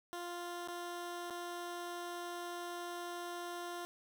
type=tone with dropouts; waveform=15% pulse; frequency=349.2 Hz; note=F4; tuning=in tune; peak=-35 dBFS; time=0.13-3.85 s; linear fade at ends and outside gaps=0 ms; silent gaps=0.675-0.685 / 1.3-1.307 s; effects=none